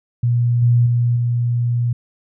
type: tone with level steps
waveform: sine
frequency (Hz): 120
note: B2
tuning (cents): -49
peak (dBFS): -13 / -10 / -13 / -15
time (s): 0.23-1.93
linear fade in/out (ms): 5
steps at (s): 0.62 / 0.86 / 1.16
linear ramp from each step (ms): 5
effects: none